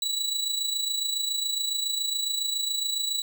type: tone with amplitude modulation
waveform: 30% pulse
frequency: 3931 Hz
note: B7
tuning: 9 cents flat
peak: -21 dBFS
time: 0.02-3.22 s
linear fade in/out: 2 ms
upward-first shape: sine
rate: 27.2 Hz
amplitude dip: 55%
effects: none